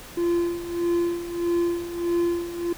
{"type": "tone with tremolo", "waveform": "triangle", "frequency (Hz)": 344.4, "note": "F4", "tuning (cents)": -24, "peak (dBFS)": -17, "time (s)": [0.17, 2.73], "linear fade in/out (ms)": 5, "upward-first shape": "sine", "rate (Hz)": 1.6, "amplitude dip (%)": 75, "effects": ["pink hiss -42 dBFS RMS until 2.77 s"]}